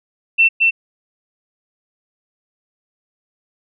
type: tone with echo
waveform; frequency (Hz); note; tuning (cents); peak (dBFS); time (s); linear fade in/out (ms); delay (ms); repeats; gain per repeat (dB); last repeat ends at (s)
sine; 2689; E7; +34; -8; 0.38-0.49; 20; 220; 1; -2; 0.71
effects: none